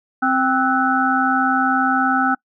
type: harmonic tone with a mistuned harmonic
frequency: 261.6 Hz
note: C4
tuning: in tune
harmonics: 1 / 3 / 5 / 6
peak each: -20 / -20 / -20 / -20 dBFS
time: 0.22-2.35 s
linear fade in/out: 10 ms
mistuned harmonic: 6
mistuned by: -96 cents
effects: noise-tail reverb RT60 0.1 s tail -26 dB re dry